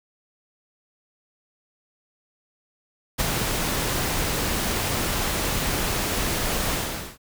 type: noise with ADSR envelope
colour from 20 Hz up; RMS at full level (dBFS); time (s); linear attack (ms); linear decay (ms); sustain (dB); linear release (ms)
pink; -21; 3.18-7.18; 24; 15; -4; 460
effects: none